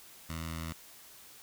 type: tone with notch filter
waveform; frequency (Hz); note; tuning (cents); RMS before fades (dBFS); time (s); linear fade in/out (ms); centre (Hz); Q
10% pulse; 81.4; E2; -21; -39; 0.29-0.73; 10; 420; 0.63
effects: white hiss -54 dBFS RMS until 1.42 s